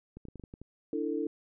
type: clicks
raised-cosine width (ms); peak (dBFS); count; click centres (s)
3; -32; 8; 0.17 / 0.253 / 0.285 / 0.357 / 0.397 / 0.438 / 0.539 / 0.616
type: chord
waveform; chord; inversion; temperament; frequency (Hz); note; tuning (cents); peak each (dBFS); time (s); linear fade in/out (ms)
sine; D suspended second; none; equal with one note detuned; 293.7 / 329.6 / 446.1; D4 / E4 / A4; 0 / 0 / +24; -34; 0.93-1.27; 2
effects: none